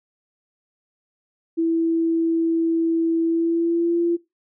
sine tone with pitch glide, 329.6 to 341.4 Hz, E4 to F4, 0 to -39 cents, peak -17 dBFS, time 1.57-4.17 s, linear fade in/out 20 ms, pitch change +61 cents, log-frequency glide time 3.23-3.98 s, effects noise-tail reverb RT60 0.2 s tail -19 dB re dry

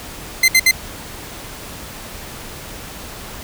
sawtooth tone bursts, 2071 Hz, C7, 18 cents flat, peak -5 dBFS, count 3, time 0.43-0.712 s, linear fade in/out 5 ms, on 52 ms, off 63 ms, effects pink hiss -33 dBFS RMS until 3.43 s

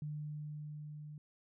sine tone with level ramp, 150 Hz, D3, 37 cents sharp, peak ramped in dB -38 to -46 dBFS, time 0.02-1.18 s, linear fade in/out 2 ms, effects none

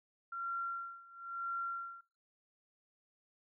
sine tone with tremolo, 1373 Hz, F6, 30 cents flat, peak -35 dBFS, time 0.32-2.01 s, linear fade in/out 5 ms, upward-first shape sine, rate 1 Hz, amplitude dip 90%, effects noise-tail reverb RT60 0.3 s tail -21 dB re dry

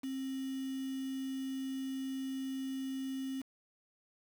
sine tone with quantisation, 266.1 Hz, C4, 29 cents sharp, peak -36 dBFS, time 0.03-3.42 s, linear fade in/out 10 ms, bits 8, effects none

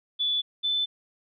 sine tone pair in turn, 3458 / 3516 Hz, A7 / A7, -31 / -2 cents, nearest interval unison, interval 29 cents, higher second, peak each -23 dBFS, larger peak neither, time 0.19-0.42 / 0.63-0.86 s, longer neither, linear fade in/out 20 ms, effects none

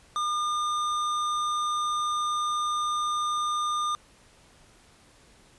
sine tone with hard clipping, 1209 Hz, D6, 50 cents sharp, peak -27 dBFS, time 0.16-3.95 s, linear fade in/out 0 ms, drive 12 dB, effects pink hiss -57 dBFS RMS until 5.58 s + resampled to 24000 Hz

